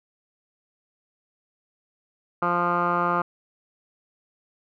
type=tone with low-pass filter; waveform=10% pulse; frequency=174.61 Hz; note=F3; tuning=in tune; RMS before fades=-23 dBFS; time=2.42-3.22 s; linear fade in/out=5 ms; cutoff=1300 Hz; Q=6.9; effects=none